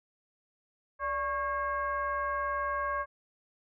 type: tone with frequency modulation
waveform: sine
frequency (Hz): 1100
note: C#6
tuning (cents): -14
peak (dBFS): -29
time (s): 0.99-3.06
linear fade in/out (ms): 50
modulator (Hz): 518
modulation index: 0.96
effects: none